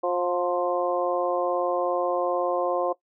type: harmonic tone with a mistuned harmonic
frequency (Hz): 177.5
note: F3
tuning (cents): +28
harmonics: 2 / 3 / 4 / 5 / 6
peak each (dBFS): -29 / -25 / -29 / -36 / -31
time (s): 0.03-2.93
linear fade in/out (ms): 10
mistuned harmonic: 6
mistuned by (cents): -27
effects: noise-tail reverb RT60 0.1 s tail -18 dB re dry